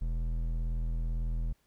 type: tone with hard clipping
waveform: sine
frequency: 41 Hz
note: E1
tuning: 9 cents flat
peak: -31 dBFS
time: 0.01-1.53 s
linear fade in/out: 10 ms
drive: 9 dB
effects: pink hiss -72 dBFS RMS until 1.66 s